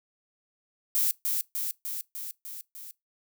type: noise with echo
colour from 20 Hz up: violet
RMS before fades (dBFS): -25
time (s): 0.95-1.11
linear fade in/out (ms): 0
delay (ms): 300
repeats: 6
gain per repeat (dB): -3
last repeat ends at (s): 2.91
effects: noise-tail reverb RT60 0.2 s tail -23 dB re dry